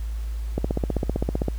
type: click train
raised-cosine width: 2 ms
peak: -10 dBFS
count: 15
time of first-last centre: 0.58-1.483 s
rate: 15.5 Hz
effects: added 55 Hz sine -26 dBFS peak until 1.58 s + pink hiss -50 dBFS RMS until 1.58 s